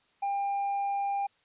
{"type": "tone with tanh clipping", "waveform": "triangle", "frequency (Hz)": 799, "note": "G5", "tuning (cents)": 33, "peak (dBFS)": -28, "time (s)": [0.22, 1.27], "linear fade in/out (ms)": 10, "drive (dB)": 7, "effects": ["white hiss -68 dBFS RMS until 1.44 s", "resampled to 8000 Hz"]}